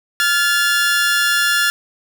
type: tone pair together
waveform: sawtooth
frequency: 1400 / 1719.6 Hz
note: F6 / A6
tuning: +4 / -40 cents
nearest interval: major third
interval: 356 cents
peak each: -13 dBFS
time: 0.2-1.7 s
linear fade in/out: 0 ms
effects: none